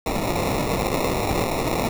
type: noise with sample-and-hold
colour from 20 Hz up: white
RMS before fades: -23 dBFS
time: 0.06-1.89 s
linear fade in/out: 2 ms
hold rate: 1575 Hz
effects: none